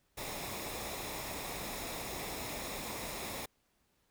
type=noise with comb filter; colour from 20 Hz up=pink; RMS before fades=-41 dBFS; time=0.17-3.46 s; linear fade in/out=10 ms; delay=0.66 ms; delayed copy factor=-0.5; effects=pink hiss -75 dBFS RMS until 4.1 s